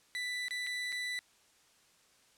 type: tone with dropouts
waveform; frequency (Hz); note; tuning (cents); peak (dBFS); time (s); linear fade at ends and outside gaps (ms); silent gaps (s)
30% pulse; 1982; B6; +6; -32; 0.15-1.19; 0; 0.483-0.508 / 0.666-0.67 / 0.921-0.925
effects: white hiss -66 dBFS RMS until 2.37 s + low-pass 9000 Hz 12 dB/octave